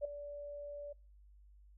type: tone with ADSR envelope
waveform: sine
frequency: 579 Hz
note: D5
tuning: 25 cents flat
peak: -31 dBFS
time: 0.01-0.93 s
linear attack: 38 ms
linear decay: 6 ms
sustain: -12 dB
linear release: 9 ms
effects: noise-tail reverb RT60 0.4 s tail -25 dB re dry + added 50 Hz sine -58 dBFS peak until 1.77 s